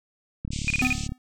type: click train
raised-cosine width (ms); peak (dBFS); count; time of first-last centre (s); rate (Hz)
5; -19; 25; 0.45-1.12; 35.8
type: band-pass noise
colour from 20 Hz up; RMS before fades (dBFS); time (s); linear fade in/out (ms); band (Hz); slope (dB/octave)
white; -38; 0.51-1.08; 20; 2200 to 8200; 96
type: tone bursts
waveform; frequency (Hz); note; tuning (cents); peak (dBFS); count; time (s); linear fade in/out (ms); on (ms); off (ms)
sine; 2465; D#7; -17; -20; 5; 0.68-0.927; 0; 23; 33
type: tone with exponential decay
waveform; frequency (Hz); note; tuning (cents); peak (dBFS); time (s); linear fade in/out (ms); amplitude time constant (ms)
square; 253.3; B3; +44; -21; 0.82-1.18; 1; 78
effects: none